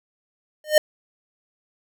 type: tone with exponential growth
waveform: square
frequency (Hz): 610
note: D#5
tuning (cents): -34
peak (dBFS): -8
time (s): 0.64-0.78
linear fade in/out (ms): 2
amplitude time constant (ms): 30
effects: none